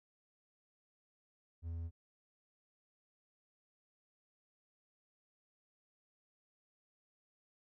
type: tone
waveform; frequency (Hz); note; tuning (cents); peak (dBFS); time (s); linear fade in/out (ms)
triangle; 83.4; E2; +21; -37; 1.62-1.91; 50
effects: none